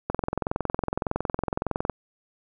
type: click train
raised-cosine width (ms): 1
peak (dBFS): -11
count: 40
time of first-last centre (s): 0.1-1.897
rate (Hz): 21.7
effects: none